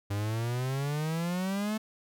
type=exponential sweep; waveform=45% pulse; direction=up; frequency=99.5 to 220 Hz; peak=-29 dBFS; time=0.1-1.78 s; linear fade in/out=10 ms; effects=none